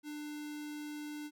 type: tone with notch filter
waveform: square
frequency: 298.1 Hz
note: D4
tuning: 26 cents sharp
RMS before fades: -43 dBFS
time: 0.03-1.31 s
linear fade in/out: 50 ms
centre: 710 Hz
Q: 1.1
effects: none